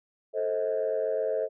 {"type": "chord", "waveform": "sine", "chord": "A diminished", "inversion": "none", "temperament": "just", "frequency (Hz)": [440, 528, 633.6], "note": ["A4", "C5", "Eb5"], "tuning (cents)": [0, 16, 31], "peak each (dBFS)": -29, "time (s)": [0.33, 1.49], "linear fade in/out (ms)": 50, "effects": ["tanh soft clip ceiling -19 dBFS"]}